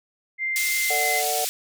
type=tone with pitch glide; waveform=sine; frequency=2093 to 2058 Hz; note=C7 to C7; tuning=0 to -29 cents; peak=-23 dBFS; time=0.38-1.23 s; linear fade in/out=50 ms; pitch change=-29 cents; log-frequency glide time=0.77-1.07 s
type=band-pass noise; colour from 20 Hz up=white; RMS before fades=-27 dBFS; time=0.56-1.49 s; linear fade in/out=0 ms; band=3100 to 13000 Hz; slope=12 dB/octave
type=chord; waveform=triangle; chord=D major; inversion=second; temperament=equal with one note detuned; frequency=449.2 / 587.3 / 740 Hz; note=A4 / D5 / F#5; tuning=+36 / 0 / 0 cents; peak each=-30 / -30 / -24 dBFS; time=0.9-1.45 s; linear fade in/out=5 ms
effects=none